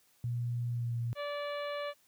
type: tone with pitch glide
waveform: sine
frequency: 120 to 117.8 Hz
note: B2 to A#2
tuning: -49 to +19 cents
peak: -31 dBFS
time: 0.24-1.13 s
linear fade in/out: 0 ms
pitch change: -32 cents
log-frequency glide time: 0.71-0.94 s
type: harmonic tone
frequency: 580 Hz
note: D5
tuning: 22 cents flat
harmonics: 1 / 2 / 3 / 4 / 5 / 6 / 7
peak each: -36 / -42 / -46 / -48 / -50 / -52 / -53 dBFS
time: 1.15-1.94 s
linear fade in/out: 50 ms
effects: white hiss -68 dBFS RMS until 2.07 s + high-pass 60 Hz 12 dB/octave